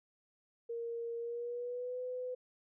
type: tone with pitch glide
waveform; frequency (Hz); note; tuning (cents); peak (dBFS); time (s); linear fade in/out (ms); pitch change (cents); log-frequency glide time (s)
sine; 466.2 to 502.6; A#4 to B4; 0 to +30; -37; 0.69-2.35; 10; +130; 1.18-2
effects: none